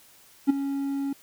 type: tone with ADSR envelope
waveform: triangle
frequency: 277.2 Hz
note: C#4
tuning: in tune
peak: -11 dBFS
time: 0.47-1.13 s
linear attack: 28 ms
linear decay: 12 ms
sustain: -13 dB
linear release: 4 ms
effects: white hiss -55 dBFS RMS until 1.22 s